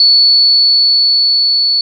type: tone with level ramp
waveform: sine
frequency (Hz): 4435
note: C#8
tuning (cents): 0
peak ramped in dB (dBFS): -4 to -9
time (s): 0-1.81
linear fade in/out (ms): 2
effects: none